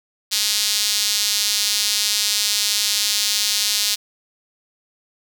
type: tone with high-pass filter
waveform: sawtooth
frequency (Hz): 207.7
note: G#3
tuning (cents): 0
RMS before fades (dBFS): -20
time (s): 0.31-3.96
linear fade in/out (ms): 20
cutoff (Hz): 4300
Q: 1.8
effects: none